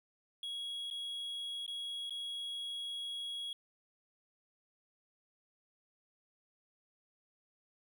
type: tone with dropouts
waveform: triangle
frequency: 3322 Hz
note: G#7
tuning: in tune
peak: -37 dBFS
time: 0.43-3.53 s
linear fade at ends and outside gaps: 2 ms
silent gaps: 0.902-0.91 / 1.664-1.678 / 2.096-2.106 s
effects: none